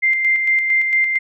sine tone with tremolo, 2093 Hz, C7, in tune, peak -12 dBFS, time 0.02-1.19 s, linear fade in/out 20 ms, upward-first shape square, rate 4.4 Hz, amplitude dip 40%, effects none

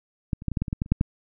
clicks, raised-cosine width 5 ms, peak -12 / -26 / -13 / -17 / -12 / -12 / -19 / -13 / -12 / -29 / -6 / -8 dBFS, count 12, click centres 0.332 / 0.421 / 0.483 / 0.517 / 0.572 / 0.62 / 0.682 / 0.729 / 0.819 / 0.861 / 0.92 / 1.011 s, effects none

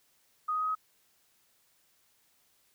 sine tone with pitch steps, 1244.5 / 1252.4 / 1260.4 / 1268.4 Hz, D#6 / D#6 / D#6 / D#6, 0 / +11 / +22 / +33 cents, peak -28 dBFS, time 0.48-0.752 s, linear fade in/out 10 ms, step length 68 ms, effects white hiss -69 dBFS RMS until 2.74 s

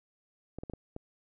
clicks, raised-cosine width 2 ms, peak -26 dBFS, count 5, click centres 0.586 / 0.635 / 0.698 / 0.736 / 0.964 s, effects none

